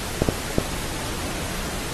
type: clicks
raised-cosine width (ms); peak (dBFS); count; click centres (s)
2; -3; 3; 0.22 / 0.288 / 0.584
effects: pink hiss -30 dBFS RMS until 1.93 s + AAC 32 kbps